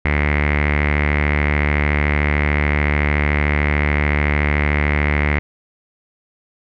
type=tone with low-pass filter; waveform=sawtooth; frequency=73.6 Hz; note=D2; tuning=4 cents sharp; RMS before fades=-17 dBFS; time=0.05-5.39 s; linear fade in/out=0 ms; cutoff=2100 Hz; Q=8.3; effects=none